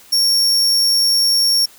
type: tone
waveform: 40% pulse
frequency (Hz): 5510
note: F8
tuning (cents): -24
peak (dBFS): -11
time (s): 0.12-1.66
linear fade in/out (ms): 10
effects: white hiss -45 dBFS RMS until 1.78 s